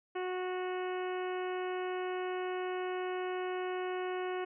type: harmonic tone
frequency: 366.9 Hz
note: F#4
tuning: 15 cents flat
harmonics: 1 / 2 / 3 / 4 / 5 / 6 / 7 / 8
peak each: -35 / -41 / -45 / -47 / -49 / -51 / -52 / -53 dBFS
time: 0.15-4.45 s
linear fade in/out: 10 ms
effects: none